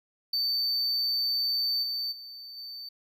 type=tone with level steps; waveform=triangle; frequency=4561 Hz; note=C#8; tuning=49 cents sharp; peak=-24 / -28 / -40 / -37 dBFS; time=0.33-2.89 s; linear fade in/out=5 ms; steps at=1.82 / 2.11 / 2.56 s; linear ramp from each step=20 ms; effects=none